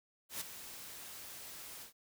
white noise with ADSR envelope, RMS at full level -39 dBFS, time 0.29-1.93 s, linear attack 120 ms, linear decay 10 ms, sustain -10 dB, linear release 110 ms, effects none

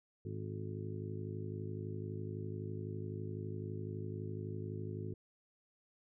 harmonic tone with a mistuned harmonic, 51.91 Hz, G#1, in tune, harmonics 2 / 3 / 4 / 5 / 6 / 7 / 8, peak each -42 / -46 / -52 / -50 / -55 / -47 / -51 dBFS, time 0.25-5.14 s, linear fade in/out 5 ms, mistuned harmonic 8, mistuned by +58 cents, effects none

